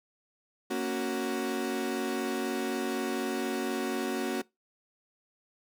35% pulse chord, F# major, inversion first, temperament equal, 233.1 / 277.2 / 370 Hz, A#3 / C#4 / F#4, 0 / 0 / 0 cents, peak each -33 / -33 / -31 dBFS, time 0.7-4.42 s, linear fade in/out 10 ms, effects noise-tail reverb RT60 0.2 s tail -22 dB re dry

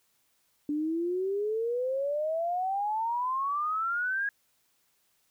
sine exponential sweep, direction up, 290.8 to 1661.2 Hz, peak -27 dBFS, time 0.69-4.29 s, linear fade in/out 2 ms, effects white hiss -71 dBFS RMS until 5.3 s

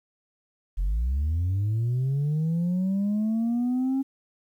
sine linear sweep, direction up, 41.46 to 271.7 Hz, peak -20 dBFS, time 0.77-4.03 s, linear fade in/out 20 ms, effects tanh soft clip ceiling -21 dBFS + 10-bit

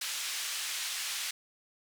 pink band-pass noise, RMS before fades -36 dBFS, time 0.01-1.31 s, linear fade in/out 5 ms, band 2400 to 10000 Hz, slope 12 dB/octave, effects none

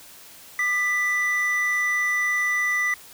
triangle tone pair together, 1203 / 1979.4 Hz, D6 / B6, +41 / +3 cents, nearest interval major sixth, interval 862 cents, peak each -29 / -19 dBFS, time 0.59-2.94 s, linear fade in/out 2 ms, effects white hiss -46 dBFS RMS until 3.13 s

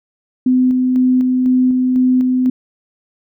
sine tone with tremolo, 254.4 Hz, C4, 48 cents flat, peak -9 dBFS, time 0.46-2.5 s, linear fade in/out 5 ms, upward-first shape square, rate 2 Hz, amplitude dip 25%, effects none

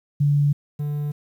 sine / triangle tone pair in turn, 144.4 / 146.84 Hz, D3 / D3, -29 / 0 cents, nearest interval unison, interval 29 cents, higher second, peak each -15 / -21 dBFS, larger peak first, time 0.2-0.53 / 0.79-1.12 s, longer neither, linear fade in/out 10 ms, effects 9-bit

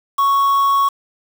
triangle tone with quantisation, 1108.7 Hz, C#6, in tune, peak -10 dBFS, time 0.18-0.89 s, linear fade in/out 10 ms, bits 5, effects none

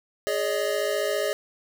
square chord, Ab suspended fourth, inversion none, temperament equal with one note detuned, 415.3 / 567.7 / 622.3 Hz, Ab4 / Db5 / Eb5, 0 / +41 / 0 cents, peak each -29 dBFS, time 0.27-1.33 s, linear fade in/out 0 ms, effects none

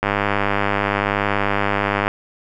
click train, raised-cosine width 0.5 ms, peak -3 dBFS, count 208, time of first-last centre 0.03-2.08 s, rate 101 Hz, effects none

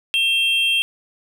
triangle tone pair together, 2700 / 3210 Hz, E7 / G7, +41 / +40 cents, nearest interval minor third, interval 299 cents, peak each -17 dBFS, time 0.14-0.82 s, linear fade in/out 0 ms, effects none

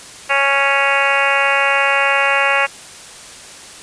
harmonic tone, 277.2 Hz, C#4, in tune, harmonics 2 / 3 / 4 / 5 / 6 / 7 / 8 / 9 / 10, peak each -21 / -21 / -21 / -21 / -21 / -21 / -21 / -21 / -21 dBFS, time 0.29-2.67 s, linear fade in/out 20 ms, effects white hiss -36 dBFS RMS until 3.82 s + resampled to 22050 Hz

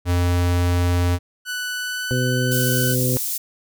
square tone, 88.2 Hz, F2, 18 cents sharp, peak -17 dBFS, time 0.05-1.19 s, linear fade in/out 50 ms
sawtooth tone with pitch glide, 1488 to 1507 Hz, F#6 to F#6, +9 to +31 cents, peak -21 dBFS, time 1.45-2.96 s, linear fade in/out 50 ms, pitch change +22 cents, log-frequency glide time 1.73-2.44 s
harmonic tone, 126.5 Hz, B2, 42 cents sharp, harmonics 1 / 2 / 3 / 4, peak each -20 / -25 / -28 / -27 dBFS, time 2.11-3.17 s, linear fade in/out 0 ms
white high-pass noise, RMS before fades -25 dBFS, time 2.51-3.38 s, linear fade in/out 10 ms, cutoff 6400 Hz, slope 12 dB/octave
effects none

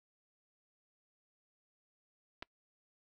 clicks, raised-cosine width 0.3 ms, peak -29 / -27 dBFS, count 2, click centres 2.424 / 2.427 s, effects noise-tail reverb RT60 0.1 s tail -26 dB re dry

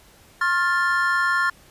triangle chord, F major, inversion second, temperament equal with one note detuned, 1072.8 / 1396.9 / 1760 Hz, C6 / F6 / A6, +43 / 0 / 0 cents, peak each -22 / -20 / -21 dBFS, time 0.41-1.5 s, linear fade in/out 5 ms, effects pink hiss -52 dBFS RMS until 1.7 s + resampled to 32000 Hz

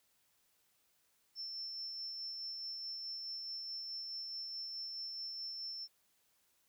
sine tone with tremolo, 5360 Hz, E8, 28 cents sharp, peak -40 dBFS, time 1.35-5.88 s, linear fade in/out 50 ms, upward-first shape sine, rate 4.7 Hz, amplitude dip 25%, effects white hiss -75 dBFS RMS until 6.68 s

